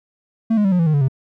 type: tone with pitch steps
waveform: triangle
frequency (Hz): 224.6 / 208.4 / 193.28 / 179.3 / 166.33 / 154.29 / 143.13 / 132.78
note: A3 / G#3 / G3 / F3 / E3 / D#3 / D3 / C3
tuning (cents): +36 / +6 / -24 / +46 / +16 / -14 / -44 / +26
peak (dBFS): -11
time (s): 0.5-1.084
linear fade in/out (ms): 10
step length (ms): 73
effects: none